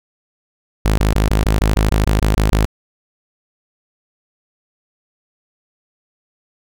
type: tone bursts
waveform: sawtooth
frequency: 52.7 Hz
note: G#1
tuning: 26 cents sharp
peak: -8 dBFS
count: 12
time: 0.85-2.652 s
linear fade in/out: 0 ms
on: 130 ms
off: 22 ms
effects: none